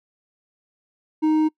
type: tone with hard clipping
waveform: sine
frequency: 311.1 Hz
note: D#4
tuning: in tune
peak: -17 dBFS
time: 1.22-1.49 s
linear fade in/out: 20 ms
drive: 5 dB
effects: noise-tail reverb RT60 0.1 s tail -25 dB re dry